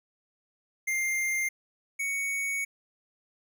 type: tone pair in turn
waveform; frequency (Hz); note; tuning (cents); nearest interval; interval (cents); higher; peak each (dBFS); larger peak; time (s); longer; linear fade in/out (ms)
square; 2105 / 2230; C7 / C#7; +10 / +10; minor second; 100; second; -27 / -29; first; 0.87-1.49 / 1.99-2.65; second; 10
effects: none